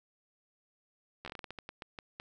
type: slowing click train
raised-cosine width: 0.3 ms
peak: -26 dBFS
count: 14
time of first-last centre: 1.25-2.199 s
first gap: 12 ms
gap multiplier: 1.27
effects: none